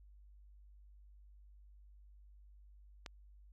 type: click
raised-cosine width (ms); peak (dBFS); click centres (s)
0.2; -27; 3.062
effects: added 50 Hz sine -57 dBFS peak until 3.52 s